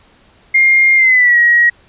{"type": "tone with pitch glide", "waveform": "sine", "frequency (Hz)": [2121, 1900.5], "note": ["C7", "A#6"], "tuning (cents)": [23, 33], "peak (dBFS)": -6, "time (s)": [0.54, 1.7], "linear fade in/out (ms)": 10, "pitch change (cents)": -190, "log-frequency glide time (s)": [0.96, 1.38], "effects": ["pink hiss -49 dBFS RMS until 1.88 s", "resampled to 8000 Hz"]}